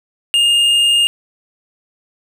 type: tone with hard clipping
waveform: sine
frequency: 2828 Hz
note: F7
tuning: 21 cents sharp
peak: -11 dBFS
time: 0.34-1.07 s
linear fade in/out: 0 ms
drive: 6 dB
effects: none